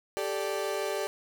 35% pulse chord, G suspended second, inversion none, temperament equal with one note detuned, 392 / 438.2 / 587.3 Hz, G4 / A4 / D5, 0 / -7 / 0 cents, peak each -32 / -33 / -32 dBFS, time 0.17-1.07 s, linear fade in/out 0 ms, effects 10-bit

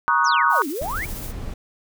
sine chord, D# minor seventh, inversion second, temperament equal with one note detuned, 943.2 / 1108.7 / 1244.5 / 1480 Hz, A#5 / C#6 / D#6 / F#6, +20 / 0 / 0 / 0 cents, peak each -21 dBFS, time 0.08-0.62 s, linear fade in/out 0 ms
sine exponential two-way sweep, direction down then up, 6880 to 261.9 to 2464 Hz, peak -25 dBFS, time 0.24-1.06 s, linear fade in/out 20 ms, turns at 0.68 s
blue noise with tremolo, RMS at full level -35 dBFS, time 0.49-1.33 s, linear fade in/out 50 ms, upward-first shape sine, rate 15 Hz, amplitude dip 35%
brown noise, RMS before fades -31 dBFS, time 0.81-1.54 s, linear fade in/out 5 ms
effects none

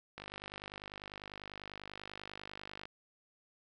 click train, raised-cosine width 0.3 ms, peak -28 dBFS, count 135, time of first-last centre 0.18-2.855 s, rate 50.1 Hz, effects none

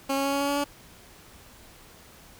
15% pulse tone with pitch steps, 273 / 275.2 / 277.5 / 279.7 / 282 / 284.3 / 286.6 Hz, C#4 / C#4 / C#4 / C#4 / C#4 / C#4 / D4, -26 / -12 / +2 / +16 / +30 / +44 / -42 cents, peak -18 dBFS, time 0.09-0.643 s, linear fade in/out 10 ms, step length 79 ms, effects pink hiss -51 dBFS RMS until 2.39 s

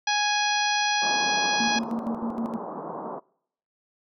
harmonic tone, 830.6 Hz, G#5, in tune, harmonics 1 / 2 / 3 / 4 / 5 / 6 / 7, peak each -25 / -28 / -30 / -31 / -32 / -33 / -33 dBFS, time 0.07-1.79 s, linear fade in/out 5 ms
white band-pass noise, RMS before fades -35 dBFS, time 1.01-3.2 s, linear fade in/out 20 ms, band 160 to 1100 Hz, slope 48 dB/octave
sine tone with tremolo, 229.6 Hz, A#3, 26 cents flat, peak -25 dBFS, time 1.6-2.57 s, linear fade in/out 5 ms, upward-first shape square, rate 6.4 Hz, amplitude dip 65%
effects noise-tail reverb RT60 0.7 s tail -26 dB re dry

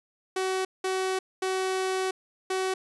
sawtooth tone bursts at uneven times, 376.8 Hz, F#4, 32 cents sharp, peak -22 dBFS, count 4, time 0.36-0.65 / 0.84-1.19 / 1.42-2.11 / 2.5-2.74 s, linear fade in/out 5 ms, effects resampled to 24000 Hz

